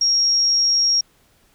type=tone; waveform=sine; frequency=5588 Hz; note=F8; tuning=in tune; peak=-14 dBFS; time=0.01-1.01 s; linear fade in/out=5 ms; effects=pink hiss -58 dBFS RMS until 1.54 s